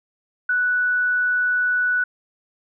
sine tone, 1480 Hz, F#6, in tune, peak -17 dBFS, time 0.49-2.04 s, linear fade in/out 5 ms, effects none

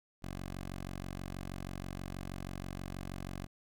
10% pulse tone, 46.25 Hz, F#1, in tune, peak -32 dBFS, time 0.22-3.47 s, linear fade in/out 20 ms, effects none

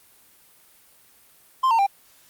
triangle tone with pitch steps, 1046.5 / 911 / 793.1 Hz, C6 / A#5 / G5, 0 / -40 / +20 cents, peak -14 dBFS, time 1.63-1.867 s, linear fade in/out 10 ms, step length 79 ms, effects white hiss -55 dBFS RMS until 2.29 s + Opus 32 kbps

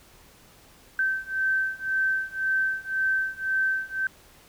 sine beating tone pair, 1548 / 1549.9 Hz, G6 / G6, -22 / -20 cents, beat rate 1.9 Hz, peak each -27 / -26 dBFS, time 0.99-4.07 s, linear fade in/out 2 ms, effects pink hiss -54 dBFS RMS until 4.48 s

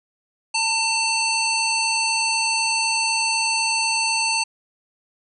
harmonic tone with a mistuned harmonic, 896 Hz, A5, 31 cents sharp, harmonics 1 / 3 / 5 / 7 / 9 / 10, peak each -25 / -23 / -24 / -29 / -30 / -32 dBFS, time 0.54-4.44 s, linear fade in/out 10 ms, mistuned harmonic 7, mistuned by -31 cents, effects none

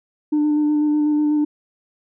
sine tone with vibrato, 299.2 Hz, D4, 32 cents sharp, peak -13 dBFS, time 0.32-1.45 s, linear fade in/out 10 ms, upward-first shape square, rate 8.1 Hz, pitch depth 12 cents each way, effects tanh soft clip ceiling -13 dBFS

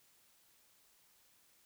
silence, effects white hiss -69 dBFS RMS until 1.65 s

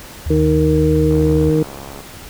sine tone, 76.9 Hz, D#2, 20 cents flat, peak -18 dBFS, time 0.26-1.5 s, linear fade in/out 5 ms
harmonic tone, 155.56 Hz, D#3, in tune, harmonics 1 / 2 / 3, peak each -16 / -16 / -16 dBFS, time 0.3-1.63 s, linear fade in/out 5 ms
click train, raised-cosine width 1 ms, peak -19 dBFS, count 63, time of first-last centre 1.11-2.005 s, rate 69.3 Hz
effects pink hiss -36 dBFS RMS until 2.29 s

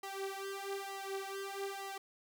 sawtooth tone with flanger, 392 Hz, G4, in tune, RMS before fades -42 dBFS, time 0.03-1.98 s, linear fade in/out 5 ms, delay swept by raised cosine 0.99 to 4.49 ms, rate 1.1 Hz, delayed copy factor +1, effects none

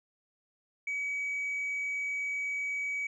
sine tone, 2272 Hz, C#7, 42 cents sharp, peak -29 dBFS, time 0.87-3.07 s, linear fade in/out 5 ms, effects tanh soft clip ceiling -29 dBFS

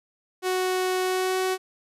sawtooth tone with pitch glide, 370 to 374.1 Hz, F#4 to F#4, 0 to +19 cents, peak -19 dBFS, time 0.42-1.58 s, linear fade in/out 50 ms, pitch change +19 cents, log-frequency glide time 1.03-1.38 s, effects resampled to 32000 Hz

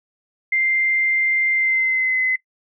sine tone with pitch glide, 2093 to 2038 Hz, C7 to C7, 0 to -46 cents, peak -16 dBFS, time 0.52-2.36 s, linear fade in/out 5 ms, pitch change -46 cents, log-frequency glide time 1.52-2.2 s, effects noise-tail reverb RT60 0.1 s tail -20 dB re dry

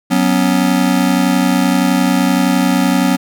square chord, F# suspended fourth, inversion none, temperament just, 185 / 246.7 / 277.5 Hz, F#3 / B3 / C#4, 0 / -2 / +2 cents, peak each -16 dBFS, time 0.1-3.17 s, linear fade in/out 20 ms, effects none

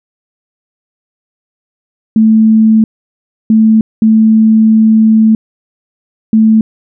sine tone bursts at uneven times, 220 Hz, A3, in tune, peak -3 dBFS, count 4, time 2.16-2.84 / 3.5-3.81 / 4.02-5.35 / 6.33-6.61 s, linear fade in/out 2 ms, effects none

